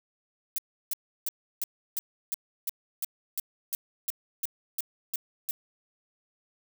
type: noise bursts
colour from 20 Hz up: violet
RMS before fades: -30 dBFS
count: 15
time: 0.56-5.51 s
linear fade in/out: 0 ms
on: 22 ms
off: 330 ms
effects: none